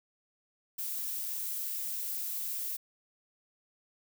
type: noise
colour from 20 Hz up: violet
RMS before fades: -36 dBFS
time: 0.78-2.77 s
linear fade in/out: 10 ms
effects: none